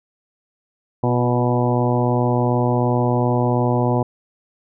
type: harmonic tone with a mistuned harmonic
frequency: 122.8 Hz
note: B2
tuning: 9 cents flat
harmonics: 1 / 2 / 3 / 4 / 5 / 6 / 7 / 8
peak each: -19 / -22 / -24 / -25 / -26 / -27 / -27 / -28 dBFS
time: 1.03-4.03 s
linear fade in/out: 5 ms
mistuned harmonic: 3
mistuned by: -32 cents
effects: none